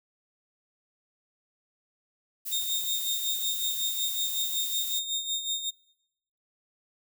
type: noise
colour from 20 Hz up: violet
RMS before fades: -34 dBFS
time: 2.45-5 s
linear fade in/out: 20 ms
type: tone with tremolo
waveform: 30% pulse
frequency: 3677 Hz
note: A#7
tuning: 24 cents flat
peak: -24 dBFS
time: 2.51-5.71 s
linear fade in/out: 20 ms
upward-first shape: sine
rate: 5.4 Hz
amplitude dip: 65%
effects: noise-tail reverb RT60 0.9 s tail -25 dB re dry